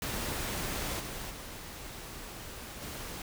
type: noise with level steps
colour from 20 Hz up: pink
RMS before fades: -35 / -40 / -44 / -41 dBFS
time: 0.02-3.22 s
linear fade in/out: 2 ms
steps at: 0.99 / 1.29 / 2.81 s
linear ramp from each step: 20 ms
effects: none